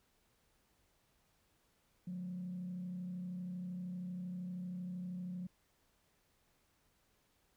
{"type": "tone with frequency modulation", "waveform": "sine", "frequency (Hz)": 180.5, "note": "F#3", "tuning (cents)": -43, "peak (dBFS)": -39, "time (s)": [2.07, 5.47], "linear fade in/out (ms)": 5, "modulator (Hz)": 32.8, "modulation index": 0.34, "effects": ["tanh soft clip ceiling -36 dBFS", "pink hiss -75 dBFS RMS until 7.56 s"]}